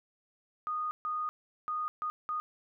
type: tone bursts at uneven times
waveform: sine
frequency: 1234 Hz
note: D#6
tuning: 15 cents flat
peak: -31 dBFS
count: 5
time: 0.67-0.91 / 1.05-1.29 / 1.68-1.88 / 2.02-2.1 / 2.29-2.4 s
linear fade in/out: 0 ms
effects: none